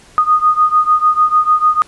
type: beating tone pair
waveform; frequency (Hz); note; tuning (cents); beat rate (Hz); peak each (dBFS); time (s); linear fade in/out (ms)
sine; 1235 / 1241.7; D#6 / D#6; -13 / -4; 6.7; -11 / -13; 0.18-1.82; 0
effects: pink hiss -44 dBFS RMS until 1.87 s + resampled to 24000 Hz